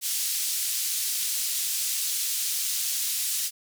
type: band-pass noise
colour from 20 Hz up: white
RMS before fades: -28 dBFS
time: 0.01-3.51 s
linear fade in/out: 50 ms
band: 3800 to 13000 Hz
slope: 12 dB/octave
effects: none